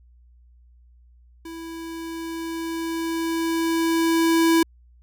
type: tone with level ramp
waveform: square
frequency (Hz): 329.6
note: E4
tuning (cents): 0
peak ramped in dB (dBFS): -35 to -15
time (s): 1.45-4.63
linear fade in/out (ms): 5
effects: added 60 Hz sine -50 dBFS peak until 5.02 s